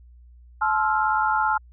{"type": "chord", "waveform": "sine", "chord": "F major seventh", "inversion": "first", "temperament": "equal with one note detuned", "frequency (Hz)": [863.4, 1046.5, 1318.5, 1396.9], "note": ["A5", "C6", "E6", "F6"], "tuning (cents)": [-33, 0, 0, 0], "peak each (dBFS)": [-22, -28, -27, -24], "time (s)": [0.61, 1.58], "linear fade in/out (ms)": 10, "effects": ["added 60 Hz sine -46 dBFS peak until 1.72 s"]}